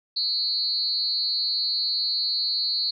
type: tone with amplitude modulation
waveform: sine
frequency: 4309 Hz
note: C#8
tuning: 50 cents flat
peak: -18 dBFS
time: 0.16-2.91 s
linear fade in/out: 10 ms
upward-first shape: sine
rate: 295 Hz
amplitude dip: 100%
effects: none